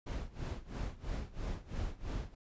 brown noise with tremolo, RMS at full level -36 dBFS, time 0.06-2.35 s, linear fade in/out 10 ms, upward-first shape sine, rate 3 Hz, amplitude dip 90%, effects resampled to 16000 Hz

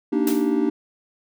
triangle chord, Eb major seventh, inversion second, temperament just, 233.3 / 291.7 / 311.1 / 388.9 Hz, Bb3 / D4 / Eb4 / G4, +2 / -12 / 0 / -14 cents, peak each -23 / -20 / -22 / -23 dBFS, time 0.12-0.7 s, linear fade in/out 10 ms
white noise with exponential decay, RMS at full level -28 dBFS, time 0.27-0.59 s, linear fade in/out 2 ms, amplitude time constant 69 ms
effects none

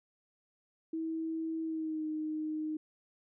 sine tone with pitch glide, 323.1 to 309.6 Hz, E4 to D#4, -35 to -9 cents, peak -33 dBFS, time 0.93-2.77 s, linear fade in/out 5 ms, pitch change -74 cents, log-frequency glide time 1.63-2.06 s, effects none

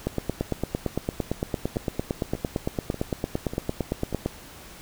two click trains, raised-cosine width 2 ms, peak -19 / -11 dBFS, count 5 / 38, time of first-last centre 1.76-4.127 / 0.07-4.26 s, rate 1.69 / 8.83 Hz, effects pink hiss -45 dBFS RMS until 4.81 s

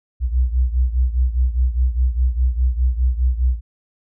sine beating tone pair, 61 / 65.9 Hz, B1 / C2, -21 / +13 cents, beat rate 4.9 Hz, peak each -16 / -20 dBFS, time 0.2-3.61 s, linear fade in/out 50 ms, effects none

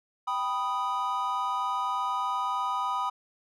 triangle chord, G augmented, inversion none, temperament equal, 784 / 987.8 / 1244.5 Hz, G5 / B5 / D#6, 0 / 0 / 0 cents, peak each -33 / -28 / -29 dBFS, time 0.27-3.1 s, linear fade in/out 10 ms, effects none

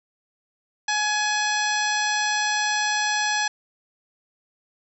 harmonic tone, 842 Hz, G#5, 24 cents sharp, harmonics 1 / 2 / 3 / 4 / 5 / 6 / 7 / 9, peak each -26 / -25 / -31 / -32 / -32 / -34 / -30 / -37 dBFS, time 0.88-3.48 s, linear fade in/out 5 ms, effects none

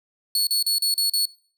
sawtooth tone bursts, 4400 Hz, C#8, 14 cents flat, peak -16 dBFS, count 6, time 0.35-1.255 s, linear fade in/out 2 ms, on 120 ms, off 37 ms, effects noise-tail reverb RT60 0.5 s tail -22 dB re dry

